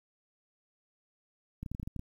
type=clicks; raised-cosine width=5 ms; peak=-26 dBFS; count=9; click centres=1.63 / 1.662 / 1.716 / 1.749 / 1.798 / 1.83 / 1.875 / 1.963 / 1.994 s; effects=10-bit